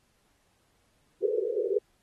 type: band-pass noise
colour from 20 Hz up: white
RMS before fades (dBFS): -28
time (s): 1.22-1.79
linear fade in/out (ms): 10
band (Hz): 380 to 500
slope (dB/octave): 96
effects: pink hiss -70 dBFS RMS until 2.02 s + AAC 32 kbps